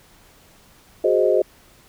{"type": "chord", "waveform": "sine", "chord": "Ab dominant seventh", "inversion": "third", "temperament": "equal", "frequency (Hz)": [370, 415.3, 523.3, 622.3], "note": ["Gb4", "Ab4", "C5", "Eb5"], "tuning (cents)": [0, 0, 0, 0], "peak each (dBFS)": -20, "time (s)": [1.04, 1.42], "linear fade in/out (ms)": 5, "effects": ["pink hiss -52 dBFS RMS until 1.88 s"]}